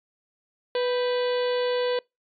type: harmonic tone with a mistuned harmonic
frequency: 493.9 Hz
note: B4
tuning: in tune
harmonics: 1 / 2 / 3 / 4 / 5 / 6 / 7 / 8 / 9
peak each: -22 / -34 / -38 / -40 / -42 / -39 / -39 / -42 / -41 dBFS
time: 0.75-1.99 s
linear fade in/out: 2 ms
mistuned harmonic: 3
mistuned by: +90 cents
effects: noise-tail reverb RT60 0.2 s tail -26 dB re dry + MP3 64 kbps